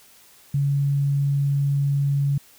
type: tone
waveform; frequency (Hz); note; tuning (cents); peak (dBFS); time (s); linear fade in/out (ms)
sine; 140.8; C#3; +27; -18; 0.54-2.38; 5
effects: white hiss -52 dBFS RMS until 2.58 s